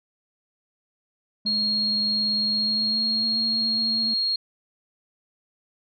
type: tone with pitch glide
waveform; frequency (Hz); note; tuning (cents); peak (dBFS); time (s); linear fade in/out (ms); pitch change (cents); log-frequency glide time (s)
triangle; 210 to 223.8; G#3 to A3; +19 to +30; -29; 1.45-4.14; 5; +111; 2.49-3.31
type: tone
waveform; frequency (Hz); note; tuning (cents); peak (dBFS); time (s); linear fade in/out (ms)
sine; 4269; C8; +34; -21; 1.46-4.36; 5
effects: none